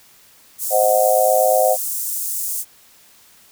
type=high-pass noise; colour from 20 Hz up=pink; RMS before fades=-24 dBFS; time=0.58-2.65 s; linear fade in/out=50 ms; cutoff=7800 Hz; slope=24 dB/octave
type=chord; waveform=sine; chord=C diminished; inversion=none; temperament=equal with one note detuned; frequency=523.3 / 631.7 / 740 Hz; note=C5 / Eb5 / Gb5; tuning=0 / +26 / 0 cents; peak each=-17 dBFS; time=0.7-1.77 s; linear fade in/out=50 ms
effects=white hiss -50 dBFS RMS until 3.51 s